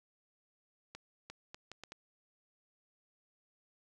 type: accelerating click train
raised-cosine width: 0.2 ms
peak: -29 dBFS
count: 6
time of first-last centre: 0.95-1.921 s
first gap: 350 ms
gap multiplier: 0.7
effects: none